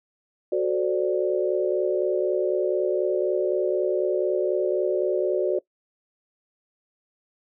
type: chord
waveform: sine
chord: D dominant seventh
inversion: first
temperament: equal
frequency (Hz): 370 / 440 / 523.3 / 587.3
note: F#4 / A4 / C5 / D5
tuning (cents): 0 / 0 / 0 / 0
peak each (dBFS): -23 / -29 / -29 / -26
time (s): 0.52-5.59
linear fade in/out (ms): 5
effects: noise-tail reverb RT60 0.1 s tail -21 dB re dry